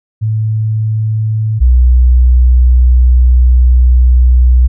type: tone pair in turn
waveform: sine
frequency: 109.3 / 61.95 Hz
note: A2 / B1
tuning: -11 / +6 cents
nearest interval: minor seventh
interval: 983 cents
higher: first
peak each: -10 / -3 dBFS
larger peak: second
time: 0.21-1.6 / 1.6-4.68 s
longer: second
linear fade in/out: 20 ms
effects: none